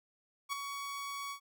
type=tone with ADSR envelope; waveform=sawtooth; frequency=1123 Hz; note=C#6; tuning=22 cents sharp; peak=-28 dBFS; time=0.49-1.4 s; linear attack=36 ms; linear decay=9 ms; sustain=-7 dB; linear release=89 ms; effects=none